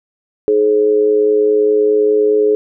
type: tone with amplitude modulation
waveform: sine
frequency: 423.7 Hz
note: G#4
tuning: 35 cents sharp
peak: -6 dBFS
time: 0.48-2.55 s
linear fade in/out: 0 ms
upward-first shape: sine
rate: 110 Hz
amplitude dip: 65%
effects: none